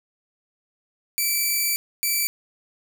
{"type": "tone bursts at uneven times", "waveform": "5% pulse", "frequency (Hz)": 2321, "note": "D7", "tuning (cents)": -21, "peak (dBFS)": -11, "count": 2, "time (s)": [[1.18, 1.76], [2.03, 2.27]], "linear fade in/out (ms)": 0, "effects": []}